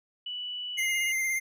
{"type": "tone with pitch glide", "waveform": "sine", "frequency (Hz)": [2960, 2861], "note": ["F#7", "F7"], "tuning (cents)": [0, 41], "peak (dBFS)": -33, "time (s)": [0.26, 1.12], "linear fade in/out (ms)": 5, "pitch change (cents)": -59, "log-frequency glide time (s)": [0.73, 0.95]}
{"type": "tone with vibrato", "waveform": "square", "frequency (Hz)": 2093, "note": "C7", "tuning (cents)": 0, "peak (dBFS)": -27, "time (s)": [0.77, 1.4], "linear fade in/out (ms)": 20, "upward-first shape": "sine", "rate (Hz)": 17, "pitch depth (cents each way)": 21}
{"effects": []}